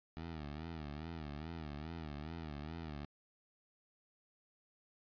15% pulse tone with vibrato, 77.78 Hz, D#2, in tune, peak -37 dBFS, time 0.17-3.05 s, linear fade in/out 0 ms, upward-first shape sine, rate 2.4 Hz, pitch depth 130 cents each way, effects resampled to 11025 Hz

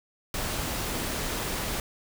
pink noise, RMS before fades -31 dBFS, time 0.34-1.8 s, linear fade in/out 2 ms, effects none

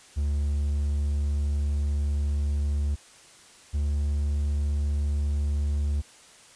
triangle tone pair in turn, 72.4 / 72.68 Hz, D2 / D2, -24 / -17 cents, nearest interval unison, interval 7 cents, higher second, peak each -21 dBFS, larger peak neither, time 0.16-2.96 / 3.73-6.02 s, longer first, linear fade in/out 20 ms, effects white hiss -52 dBFS RMS until 6.55 s + resampled to 22050 Hz

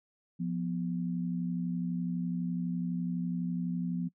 sine tone pair together, 174.92 / 246.9 Hz, F3 / B3, +3 / 0 cents, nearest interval tritone, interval 597 cents, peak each -31 / -36 dBFS, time 0.39-4.09 s, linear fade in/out 20 ms, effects noise-tail reverb RT60 0.1 s tail -23 dB re dry

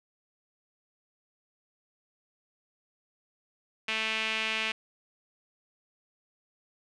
sawtooth tone with band-pass filter, 220 Hz, A3, in tune, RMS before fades -31 dBFS, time 3.88-4.72 s, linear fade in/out 5 ms, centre 2600 Hz, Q 3.3, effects resampled to 22050 Hz + 9-bit

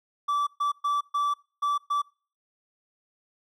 triangle tone bursts at uneven times, 1159 Hz, D6, 23 cents flat, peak -21 dBFS, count 6, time 0.28-0.47 / 0.6-0.72 / 0.84-1.01 / 1.14-1.34 / 1.62-1.78 / 1.9-2.02 s, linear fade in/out 10 ms, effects noise-tail reverb RT60 0.4 s tail -25 dB re dry

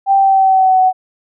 sine tone with pitch glide, 784 to 747.3 Hz, G5 to F#5, 0 to +17 cents, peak -7 dBFS, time 0.06-0.93 s, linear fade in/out 50 ms, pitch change -83 cents, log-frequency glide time 0.16-0.8 s, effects none

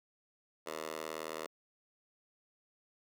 10% pulse tone with high-pass filter, 79 Hz, D#2, 27 cents sharp, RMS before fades -42 dBFS, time 0.66-1.47 s, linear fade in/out 10 ms, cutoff 570 Hz, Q 1.4, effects none

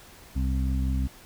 harmonic tone, 65.41 Hz, C2, in tune, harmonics 1 / 2 / 3 / 4, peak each -24 / -33 / -35 / -34 dBFS, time 0.35-1.08 s, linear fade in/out 20 ms, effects pink hiss -50 dBFS RMS until 1.25 s

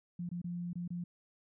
sine tone with dropouts, 174.61 Hz, F3, in tune, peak -36 dBFS, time 0.19-1.04 s, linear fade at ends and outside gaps 5 ms, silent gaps 0.291-0.314 / 0.417-0.442 / 0.732-0.755 / 0.878-0.904 s, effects none

